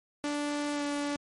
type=tone with pitch glide; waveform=sawtooth; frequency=292.2 to 288.7 Hz; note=D4 to D4; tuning=-9 to -30 cents; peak=-26 dBFS; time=0.24-1.16 s; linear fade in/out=0 ms; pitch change=-21 cents; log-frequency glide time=0.73-0.83 s; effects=MP3 48 kbps